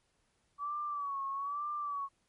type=tone with vibrato; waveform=sine; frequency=1139 Hz; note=C#6; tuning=47 cents sharp; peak=-34 dBFS; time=0.58-2.09 s; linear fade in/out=50 ms; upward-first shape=sine; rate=1.1 Hz; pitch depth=74 cents each way; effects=pink hiss -75 dBFS RMS until 2.28 s + MP3 48 kbps